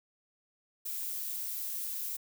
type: noise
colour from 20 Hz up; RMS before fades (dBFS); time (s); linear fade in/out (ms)
violet; -37; 0.85-2.17; 10
effects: none